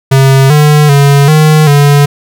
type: tone with pitch steps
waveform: square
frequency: 134.7 / 149.7 / 141.2 / 154.4 / 143.7 Hz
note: C#3 / D3 / C#3 / D#3 / D3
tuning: -49 / +33 / +32 / -13 / -37 cents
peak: -3 dBFS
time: 0.11-2.06 s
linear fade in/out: 10 ms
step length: 390 ms
effects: none